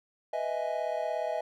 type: chord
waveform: triangle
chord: E major seventh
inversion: second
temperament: equal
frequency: 493.9 / 622.3 / 659.3 / 830.6 Hz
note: B4 / D#5 / E5 / G#5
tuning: 0 / 0 / 0 / 0 cents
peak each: -37 / -31 / -32 / -35 dBFS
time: 0.33-1.41 s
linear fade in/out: 5 ms
effects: none